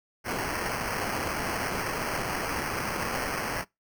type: noise with sample-and-hold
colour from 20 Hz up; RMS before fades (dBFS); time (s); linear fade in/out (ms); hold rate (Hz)
white; -31; 0.24-3.65; 50; 3675
effects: noise-tail reverb RT60 0.2 s tail -24 dB re dry